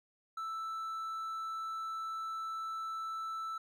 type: tone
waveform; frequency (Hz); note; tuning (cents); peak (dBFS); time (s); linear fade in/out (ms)
triangle; 1321; E6; +3; -35; 0.37-3.58; 5
effects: none